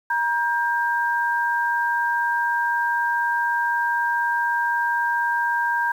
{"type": "tone pair together", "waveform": "sine", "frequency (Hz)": [946, 1591], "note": ["A#5", "G6"], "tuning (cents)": [25, 25], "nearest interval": "major sixth", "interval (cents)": 900, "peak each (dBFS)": -22, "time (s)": [0.1, 5.92], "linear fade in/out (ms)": 5, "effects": ["8-bit"]}